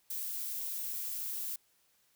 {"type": "noise", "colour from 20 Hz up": "violet", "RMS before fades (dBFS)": -38, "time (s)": [0.1, 1.56], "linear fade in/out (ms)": 5, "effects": ["white hiss -71 dBFS RMS until 2.15 s"]}